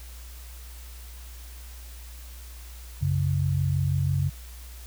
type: tone pair together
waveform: sine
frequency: 92.5 / 138.59 Hz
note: F#2 / C#3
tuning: 0 / 0 cents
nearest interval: perfect fifth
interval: 700 cents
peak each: -25 / -24 dBFS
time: 3.01-4.3 s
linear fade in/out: 20 ms
effects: added 60 Hz sine -40 dBFS peak until 4.86 s + white hiss -49 dBFS RMS until 4.86 s